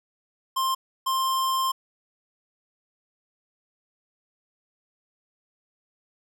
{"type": "tone bursts at uneven times", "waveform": "square", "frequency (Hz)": 1053, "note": "C6", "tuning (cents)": 11, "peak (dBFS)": -23, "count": 2, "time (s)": [[0.56, 0.75], [1.06, 1.72]], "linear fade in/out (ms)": 10, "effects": []}